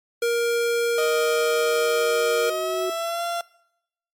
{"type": "tone", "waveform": "square", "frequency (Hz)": 470, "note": "A#4", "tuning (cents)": 14, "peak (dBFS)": -20, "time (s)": [0.22, 2.5], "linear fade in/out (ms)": 5}
{"type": "tone with exponential growth", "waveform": "sine", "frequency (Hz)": 369.3, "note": "F#4", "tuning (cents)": -3, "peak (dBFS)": -23, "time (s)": [0.5, 2.9], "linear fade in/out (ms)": 5, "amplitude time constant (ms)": 520}
{"type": "tone with pitch glide", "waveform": "30% pulse", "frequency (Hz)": [622.3, 686.5], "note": ["D#5", "F5"], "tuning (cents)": [0, -30], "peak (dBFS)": -22, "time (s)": [0.98, 3.41], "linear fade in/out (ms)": 2, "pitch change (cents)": 170, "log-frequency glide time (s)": [2.41, 3.23]}
{"effects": ["noise-tail reverb RT60 0.8 s tail -22 dB re dry", "MP3 64 kbps"]}